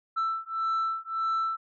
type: beating tone pair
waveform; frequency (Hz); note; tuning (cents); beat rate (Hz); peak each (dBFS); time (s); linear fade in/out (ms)
sine; 1327 / 1328.7; E6 / E6; +11 / +13; 1.7; -28 / -28; 0.16-1.57; 20
effects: tanh soft clip ceiling -23 dBFS